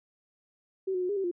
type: tone with pitch steps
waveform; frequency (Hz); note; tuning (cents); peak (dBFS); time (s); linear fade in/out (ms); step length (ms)
sine; 381.6 / 365 / 362.2 / 407.8 / 386.9 / 350; G4 / F#4 / F#4 / G#4 / G4 / F4; -47 / -24 / -37 / -32 / -23 / +4; -27; 0.87-1.314; 10; 74
effects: none